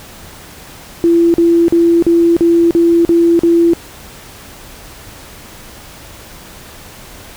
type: tone bursts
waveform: sine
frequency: 338.1 Hz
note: E4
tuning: 44 cents sharp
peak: -6 dBFS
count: 8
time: 1.04-3.734 s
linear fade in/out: 0 ms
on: 300 ms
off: 42 ms
effects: pink hiss -35 dBFS RMS until 7.36 s